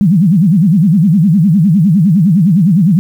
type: tone with vibrato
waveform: sine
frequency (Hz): 179.3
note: F3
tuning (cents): +46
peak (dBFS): -5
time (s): 0.01-2.99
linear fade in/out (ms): 0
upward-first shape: sine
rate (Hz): 9.8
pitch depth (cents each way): 290
effects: 7-bit